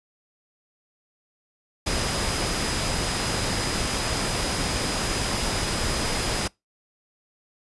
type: tone in noise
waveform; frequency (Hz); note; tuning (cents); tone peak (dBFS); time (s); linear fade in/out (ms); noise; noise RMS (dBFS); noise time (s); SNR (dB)
sine; 4978; D#8; 0; -34; 1.86-6.48; 10; pink; -26; 1.86-6.48; -11
effects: noise-tail reverb RT60 0.2 s tail -25 dB re dry + resampled to 24000 Hz